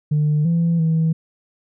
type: tone with pitch steps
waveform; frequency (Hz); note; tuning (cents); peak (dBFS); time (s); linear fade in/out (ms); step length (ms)
sine; 150.1 / 168 / 161.3; D3 / E3 / E3; +38 / +33 / -37; -13; 0.11-1.13; 10; 340
effects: tanh soft clip ceiling -12 dBFS